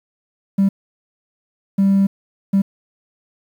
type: tone bursts at uneven times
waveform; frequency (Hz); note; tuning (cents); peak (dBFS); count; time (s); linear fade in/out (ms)
triangle; 196; G3; 0; -8; 3; 0.58-0.69 / 1.78-2.07 / 2.53-2.62; 10
effects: tanh soft clip ceiling -7 dBFS + 8-bit